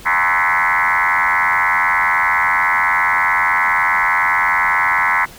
sine tone with frequency modulation, 1510 Hz, F#6, 35 cents sharp, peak -12 dBFS, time 0.05-5.26 s, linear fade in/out 20 ms, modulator 89.7 Hz, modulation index 7, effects pink hiss -39 dBFS RMS until 5.38 s

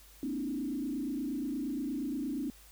sine tone with frequency modulation, 277.2 Hz, C#4, in tune, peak -32 dBFS, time 0.23-2.5 s, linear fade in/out 0 ms, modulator 28.5 Hz, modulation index 1.4, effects added 50 Hz sine -57 dBFS peak until 2.71 s + white hiss -58 dBFS RMS until 2.71 s

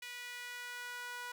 sawtooth tone with high-pass filter sweep, 488.5 Hz, B4, 19 cents flat, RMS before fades -45 dBFS, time 0.02-1.32 s, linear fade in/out 5 ms, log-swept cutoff 2200 to 1200 Hz, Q 2.2, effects none

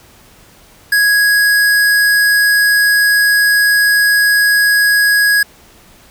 square tone, 1661.2 Hz, G#6, in tune, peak -9 dBFS, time 0.92-5.43 s, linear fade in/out 5 ms, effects pink hiss -44 dBFS RMS until 6.1 s

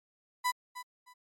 35% pulse tone with echo, 995 Hz, B5, 13 cents sharp, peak -25 dBFS, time 0.44-0.52 s, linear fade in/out 20 ms, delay 310 ms, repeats 2, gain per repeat -13 dB, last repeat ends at 1.14 s, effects MP3 64 kbps

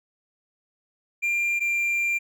triangle tone pair in turn, 2388 / 2379 Hz, D7 / D7, +28 / +22 cents, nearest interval unison, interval 6 cents, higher first, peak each -20 dBFS, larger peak neither, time 1.22-1.6 / 1.6-2.19 s, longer second, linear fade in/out 20 ms, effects none

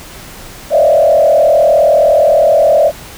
sine tone with frequency modulation, 617 Hz, D#5, 15 cents flat, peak -5 dBFS, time 0.7-2.92 s, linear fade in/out 50 ms, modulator 39.3 Hz, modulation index 1.6, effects pink hiss -32 dBFS RMS until 3.17 s

